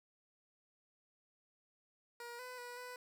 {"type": "tone with pitch steps", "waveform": "15% pulse", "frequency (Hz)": [475.6, 502, 487.8, 496.9], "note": ["A#4", "B4", "B4", "B4"], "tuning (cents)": [35, 28, -21, 11], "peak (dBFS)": -40, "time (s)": [2.2, 2.96], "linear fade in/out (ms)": 2, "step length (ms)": 190, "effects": []}